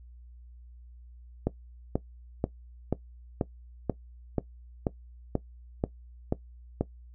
click train, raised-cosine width 2 ms, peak -12 dBFS, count 12, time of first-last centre 1.47-6.81 s, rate 2.06 Hz, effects noise-tail reverb RT60 0.1 s tail -17 dB re dry + added 60 Hz sine -47 dBFS peak until 7.14 s

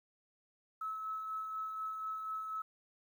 sine tone with tremolo, 1297 Hz, E6, 28 cents flat, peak -36 dBFS, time 0.81-2.62 s, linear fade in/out 5 ms, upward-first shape sine, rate 4.1 Hz, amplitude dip 35%, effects 11-bit

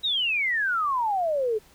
sine exponential sweep, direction down, 3890 to 415.3 Hz, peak -22 dBFS, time 0.03-1.59 s, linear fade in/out 20 ms, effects pink hiss -56 dBFS RMS until 1.74 s

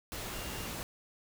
sine tone in noise, 2794 Hz, F7, in tune, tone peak -50 dBFS, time 0.34-0.67 s, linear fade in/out 0 ms, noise pink, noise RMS -40 dBFS, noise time 0.12-0.83 s, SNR -13 dB, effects none

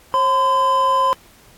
triangle tone pair together, 538 / 1020.9 Hz, C5 / C6, +48 / -43 cents, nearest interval major seventh, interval 1109 cents, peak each -20 / -12 dBFS, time 0.14-1.13 s, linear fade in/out 0 ms, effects pink hiss -49 dBFS RMS until 1.57 s + AAC 64 kbps

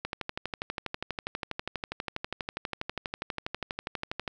click train, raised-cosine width 0.3 ms, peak -16 dBFS, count 53, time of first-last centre 0.05-4.278 s, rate 12.3 Hz, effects none

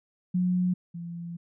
sine tone pair in turn, 180.8 / 170.65 Hz, F#3 / F3, -40 / -40 cents, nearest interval minor second, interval 100 cents, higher first, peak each -22 / -34 dBFS, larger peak first, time 0.34-0.74 / 0.94-1.37 s, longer second, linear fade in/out 10 ms, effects none

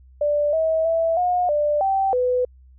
sine tone with pitch steps, 588 / 642 / 658 / 719 / 592 / 776 / 499.3 Hz, D5 / E5 / E5 / F#5 / D5 / G5 / B4, +2 / -46 / -3 / -50 / +14 / -18 / +19 cents, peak -17 dBFS, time 0.21-2.45 s, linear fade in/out 5 ms, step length 320 ms, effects added 64 Hz sine -46 dBFS peak until 2.78 s

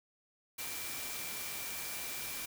sine tone in noise, 2349 Hz, D7, in tune, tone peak -48 dBFS, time 0.58-2.46 s, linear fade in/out 10 ms, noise white, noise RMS -41 dBFS, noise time 0.58-2.46 s, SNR -10 dB, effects none

